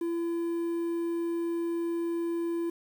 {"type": "tone with quantisation", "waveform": "triangle", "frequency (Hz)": 338.4, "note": "E4", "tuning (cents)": 45, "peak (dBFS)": -26, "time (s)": [0.01, 2.7], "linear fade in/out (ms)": 5, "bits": 9, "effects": []}